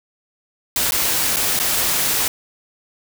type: noise with dropouts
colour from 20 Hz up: white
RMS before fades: -19 dBFS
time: 0.76-2.28 s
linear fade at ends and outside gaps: 2 ms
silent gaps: 0.909-0.92 / 1.361-1.367 / 1.591-1.598 s
effects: none